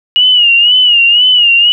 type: tone with vibrato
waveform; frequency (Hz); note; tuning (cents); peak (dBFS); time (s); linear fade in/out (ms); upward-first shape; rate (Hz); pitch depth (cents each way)
sine; 2888; F#7; -43; -4; 0.16-1.72; 0; sine; 2; 82
effects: none